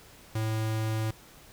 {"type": "tone", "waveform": "square", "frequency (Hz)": 110, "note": "A2", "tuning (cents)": 0, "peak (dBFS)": -28, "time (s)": [0.35, 1.11], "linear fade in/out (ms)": 5, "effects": ["pink hiss -53 dBFS RMS until 1.52 s"]}